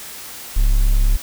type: tone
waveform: triangle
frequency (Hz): 34.85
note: C#1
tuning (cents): +10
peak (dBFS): -9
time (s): 0.56-1.17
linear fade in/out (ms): 10
effects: white hiss -34 dBFS RMS until 1.22 s